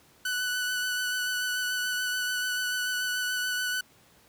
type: tone with vibrato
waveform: sawtooth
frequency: 1490 Hz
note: F#6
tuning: 12 cents sharp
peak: -24 dBFS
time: 0.25-3.81 s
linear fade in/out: 5 ms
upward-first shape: sine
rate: 6.9 Hz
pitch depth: 16 cents each way
effects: pink hiss -59 dBFS RMS until 4.28 s + high-pass 80 Hz 12 dB/octave